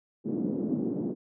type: band-pass noise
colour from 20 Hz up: white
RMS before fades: -30 dBFS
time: 0.24-1.15 s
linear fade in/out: 50 ms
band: 190 to 320 Hz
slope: 24 dB/octave
effects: none